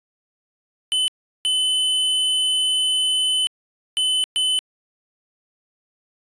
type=tone bursts at uneven times; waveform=square; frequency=3026 Hz; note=F#7; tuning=38 cents sharp; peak=-18 dBFS; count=4; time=0.92-1.08 / 1.45-3.47 / 3.97-4.24 / 4.36-4.59 s; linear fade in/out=0 ms; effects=resampled to 22050 Hz